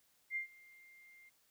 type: tone with ADSR envelope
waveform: sine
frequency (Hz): 2100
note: C7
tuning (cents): +6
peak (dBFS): -34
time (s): 0.3-1.3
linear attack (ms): 59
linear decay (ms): 110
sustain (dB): -24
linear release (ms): 18
effects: white hiss -73 dBFS RMS until 1.5 s